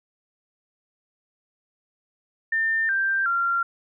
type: tone with pitch steps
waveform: sine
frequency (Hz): 1800 / 1576.1 / 1380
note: A6 / G6 / F6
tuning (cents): +39 / +9 / -21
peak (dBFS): -20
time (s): 2.52-3.63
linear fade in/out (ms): 5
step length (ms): 370
effects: none